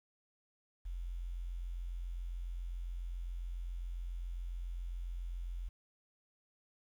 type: tone with quantisation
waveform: sine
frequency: 43.65 Hz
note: F1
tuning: in tune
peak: -38 dBFS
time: 0.85-5.69 s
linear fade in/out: 10 ms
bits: 11
effects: none